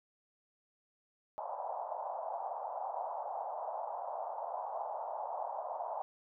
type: band-pass noise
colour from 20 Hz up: white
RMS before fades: -40 dBFS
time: 1.38-6.02 s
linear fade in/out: 0 ms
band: 610 to 920 Hz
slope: 48 dB/octave
effects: none